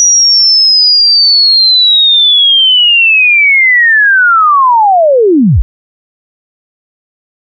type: linear sweep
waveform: sine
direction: down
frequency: 5830 to 38.85 Hz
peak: -3 dBFS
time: 0-5.62 s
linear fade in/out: 0 ms
effects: none

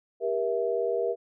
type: chord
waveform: sine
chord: E diminished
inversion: first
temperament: just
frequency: 395.6 / 474.7 / 659.3 Hz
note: G4 / Bb4 / E5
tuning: +16 / +31 / 0 cents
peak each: -30 / -27 / -31 dBFS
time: 0.2-1.16 s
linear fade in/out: 50 ms
effects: none

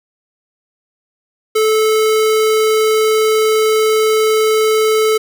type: tone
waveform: square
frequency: 435.3 Hz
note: A4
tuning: 19 cents flat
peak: -11 dBFS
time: 1.55-5.18 s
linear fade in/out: 10 ms
effects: 8-bit

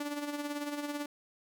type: tone with tremolo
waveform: sawtooth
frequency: 291.6 Hz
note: D4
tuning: 12 cents flat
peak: -29 dBFS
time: 0-1.06 s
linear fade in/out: 5 ms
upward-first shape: sine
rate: 18 Hz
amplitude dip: 55%
effects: none

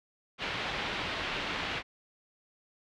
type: low-pass noise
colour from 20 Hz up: white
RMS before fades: -35 dBFS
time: 0.38-1.83 s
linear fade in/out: 50 ms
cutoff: 3400 Hz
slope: 24 dB/octave
effects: none

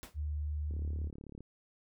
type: noise with exponential decay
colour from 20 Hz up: pink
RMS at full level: -44 dBFS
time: 0.03-0.19 s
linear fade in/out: 0 ms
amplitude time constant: 33 ms
type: tone with pitch glide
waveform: sine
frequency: 74.7 to 76.67 Hz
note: D2 to D#2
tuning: +30 to -25 cents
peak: -33 dBFS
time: 0.14-1.11 s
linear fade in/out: 50 ms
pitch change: +45 cents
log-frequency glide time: 0.59-0.92 s
type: click train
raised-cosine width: 3 ms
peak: -35 dBFS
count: 26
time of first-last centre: 0.71-1.406 s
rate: 35.9 Hz
effects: none

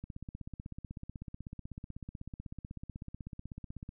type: click train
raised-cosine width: 5 ms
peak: -30 dBFS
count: 63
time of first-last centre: 0.04-3.891 s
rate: 16.1 Hz
effects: none

